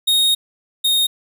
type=tone pair in turn; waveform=45% pulse; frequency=3728 / 3710 Hz; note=A#7 / A#7; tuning=-1 / -9 cents; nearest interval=unison; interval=8 cents; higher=first; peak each=-13 / -14 dBFS; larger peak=first; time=0.07-0.35 / 0.84-1.07 s; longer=first; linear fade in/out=10 ms; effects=none